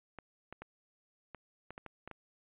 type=clicks; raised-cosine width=0.5 ms; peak=-30 dBFS; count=9; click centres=0.187 / 0.526 / 0.62 / 1.347 / 1.706 / 1.779 / 1.863 / 2.076 / 2.113 s; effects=resampled to 8000 Hz